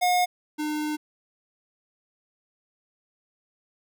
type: tone pair in turn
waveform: square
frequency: 720 / 302.7 Hz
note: F#5 / D#4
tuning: -47 / -48 cents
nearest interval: octave + minor third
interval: 1501 cents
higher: first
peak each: -20 / -27 dBFS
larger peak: first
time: 0.01-0.26 / 0.58-0.97 s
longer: second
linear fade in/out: 20 ms
effects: none